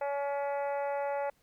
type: harmonic tone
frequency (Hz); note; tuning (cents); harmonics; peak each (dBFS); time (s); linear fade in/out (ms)
282.5; C#4; +33; 2 / 3 / 4 / 5 / 6 / 7 / 8 / 9; -32 / -35 / -49 / -46 / -52 / -48 / -55 / -55; 0.01-1.3; 5
effects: pink hiss -70 dBFS RMS until 1.42 s